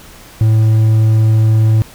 triangle tone, 110 Hz, A2, in tune, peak -5 dBFS, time 0.41-1.82 s, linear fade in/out 0 ms, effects pink hiss -38 dBFS RMS until 1.94 s

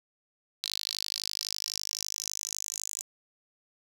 sawtooth tone with high-pass filter sweep, 51.91 Hz, G#1, in tune, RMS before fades -36 dBFS, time 0.63-3.02 s, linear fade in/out 5 ms, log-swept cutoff 4100 to 7100 Hz, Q 6.3, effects 9-bit

